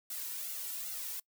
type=noise with flanger; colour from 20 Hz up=blue; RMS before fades=-40 dBFS; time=0.1-1.2 s; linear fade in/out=5 ms; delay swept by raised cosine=1.4 to 2.18 ms; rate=2.5 Hz; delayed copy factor=+0.75; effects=noise-tail reverb RT60 0.1 s tail -24 dB re dry